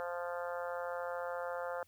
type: harmonic tone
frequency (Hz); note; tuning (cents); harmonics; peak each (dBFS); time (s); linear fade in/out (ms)
174.61; F3; 0; 3 / 4 / 5 / 6 / 7 / 8 / 9 / 10; -39 / -44 / -46 / -49 / -48 / -47 / -52 / -55; 0-1.83; 0
effects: added 92 Hz sine -70 dBFS peak until 1.87 s + white hiss -70 dBFS RMS until 1.87 s